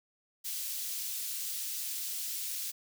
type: high-pass noise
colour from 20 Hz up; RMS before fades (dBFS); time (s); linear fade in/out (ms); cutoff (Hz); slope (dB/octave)
white; -37; 0.44-2.72; 20; 3600; 12
effects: none